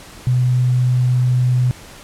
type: tone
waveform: sine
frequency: 125.3 Hz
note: B2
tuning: 25 cents sharp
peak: -12 dBFS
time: 0.27-1.71 s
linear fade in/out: 0 ms
effects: pink hiss -39 dBFS RMS until 2.03 s + low-pass 11000 Hz 12 dB/octave